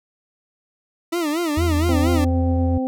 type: tone with vibrato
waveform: 40% pulse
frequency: 320.2 Hz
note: D#4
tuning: 50 cents sharp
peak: -19 dBFS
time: 1.12-2.25 s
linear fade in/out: 10 ms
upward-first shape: sine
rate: 4.3 Hz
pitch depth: 160 cents each way
type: tone with pitch glide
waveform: triangle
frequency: 83.3 to 83.83 Hz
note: E2 to E2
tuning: +19 to +30 cents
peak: -16 dBFS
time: 1.57-2.78 s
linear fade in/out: 5 ms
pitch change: +11 cents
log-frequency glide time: 2.05-2.62 s
type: harmonic tone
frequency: 259.3 Hz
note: C4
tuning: 15 cents flat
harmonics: 1 / 2 / 3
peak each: -21 / -27 / -31 dBFS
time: 1.89-2.87 s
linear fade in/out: 0 ms
effects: none